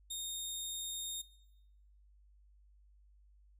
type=tone; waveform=20% pulse; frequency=3689 Hz; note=A#7; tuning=19 cents flat; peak=-33 dBFS; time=0.1-1.22 s; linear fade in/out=10 ms; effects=noise-tail reverb RT60 0.9 s tail -19 dB re dry + added 50 Hz sine -61 dBFS peak until 3.59 s